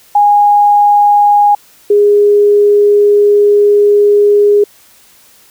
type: tone pair in turn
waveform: sine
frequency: 823 / 411.5 Hz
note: G#5 / G#4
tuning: -16 / -16 cents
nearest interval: octave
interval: 1200 cents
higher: first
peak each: -4 dBFS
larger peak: neither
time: 0.15-1.55 / 1.9-4.64 s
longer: second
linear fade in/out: 5 ms
effects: white hiss -44 dBFS RMS until 5.5 s